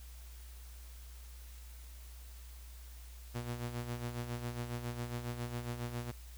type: tone with tremolo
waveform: sawtooth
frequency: 120 Hz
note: B2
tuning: 49 cents flat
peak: -32 dBFS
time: 3.34-6.12 s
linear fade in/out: 20 ms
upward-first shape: sine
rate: 7.3 Hz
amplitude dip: 60%
effects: added 60 Hz sine -48 dBFS peak until 6.37 s + white hiss -59 dBFS RMS until 6.37 s